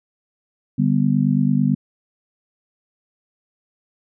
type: chord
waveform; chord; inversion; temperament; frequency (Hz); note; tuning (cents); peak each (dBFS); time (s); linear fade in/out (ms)
sine; G major; second; just; 147 / 196 / 245; D3 / G3 / B3; +2 / 0 / -14; -19; 0.78-1.75; 10
effects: none